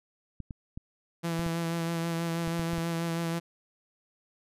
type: clicks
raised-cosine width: 5 ms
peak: -26 dBFS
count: 9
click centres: 0.403 / 0.508 / 0.775 / 1.394 / 1.464 / 2.477 / 2.595 / 2.733 / 2.782 s
type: tone with vibrato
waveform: sawtooth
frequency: 167.2 Hz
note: E3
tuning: 25 cents sharp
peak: -25 dBFS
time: 1.23-3.4 s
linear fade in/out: 20 ms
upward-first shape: sine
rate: 6.2 Hz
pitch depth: 22 cents each way
effects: resampled to 32000 Hz